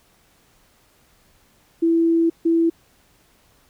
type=tone bursts at uneven times; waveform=sine; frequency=331.7 Hz; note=E4; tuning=11 cents sharp; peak=-14 dBFS; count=2; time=1.82-2.3 / 2.45-2.7 s; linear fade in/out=10 ms; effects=pink hiss -58 dBFS RMS until 3.69 s